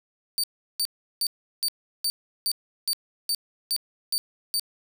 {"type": "tone bursts", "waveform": "sawtooth", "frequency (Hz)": 4601, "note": "D8", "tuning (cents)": -36, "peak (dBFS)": -20, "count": 11, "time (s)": [0.38, 4.596], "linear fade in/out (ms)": 0, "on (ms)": 56, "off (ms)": 360, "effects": []}